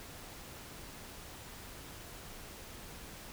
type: silence
effects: pink hiss -49 dBFS RMS until 3.32 s